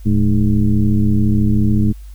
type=tone with frequency modulation; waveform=sine; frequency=114.7 Hz; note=A#2; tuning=28 cents flat; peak=-10 dBFS; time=0.05-1.93 s; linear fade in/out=20 ms; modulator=97.7 Hz; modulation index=1.5; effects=added 50 Hz sine -31 dBFS peak until 2.14 s + white hiss -52 dBFS RMS until 2.14 s